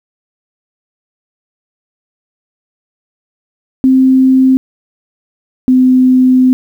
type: tone pair in turn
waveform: sine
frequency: 261.6 / 256.1 Hz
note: C4 / C4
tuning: 0 / -37 cents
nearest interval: unison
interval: 37 cents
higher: first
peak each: -4 dBFS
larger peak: neither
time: 3.84-4.57 / 5.68-6.53 s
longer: second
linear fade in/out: 0 ms
effects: 7-bit